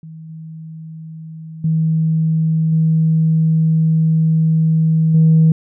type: tone with level steps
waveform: sine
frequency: 160 Hz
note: D#3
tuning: 49 cents sharp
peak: -31 / -29 / -12 / -10 / -6 dBFS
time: 0.03-5.52 s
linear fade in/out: 2 ms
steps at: 0.29 / 1.64 / 2.72 / 5.14 s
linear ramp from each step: 5 ms
effects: tanh soft clip ceiling -4 dBFS